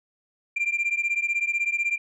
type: beating tone pair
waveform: sine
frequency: 2370 / 2386 Hz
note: D7 / D7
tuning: +15 / +27 cents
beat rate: 16 Hz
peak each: -24 dBFS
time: 0.56-1.98 s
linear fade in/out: 10 ms
effects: tanh soft clip ceiling -19 dBFS